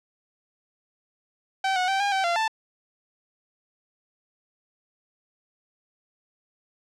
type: tone with pitch steps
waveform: sawtooth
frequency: 770 / 733 / 776 / 808 / 770 / 688 / 884 Hz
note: G5 / F#5 / G5 / G#5 / G5 / F5 / A5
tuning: -31 / -16 / -18 / -48 / -31 / -26 / +8 cents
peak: -18 dBFS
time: 1.64-2.48 s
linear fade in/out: 5 ms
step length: 120 ms
effects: low-pass 5000 Hz 12 dB/octave